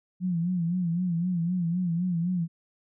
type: tone with vibrato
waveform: sine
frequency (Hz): 174.61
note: F3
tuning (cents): 0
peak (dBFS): -24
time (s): 0.2-2.48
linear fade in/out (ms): 50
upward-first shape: sine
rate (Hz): 3.9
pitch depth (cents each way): 93
effects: none